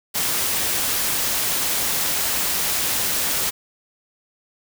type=noise; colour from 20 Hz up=white; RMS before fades=-22 dBFS; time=0.14-3.51 s; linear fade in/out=20 ms; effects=none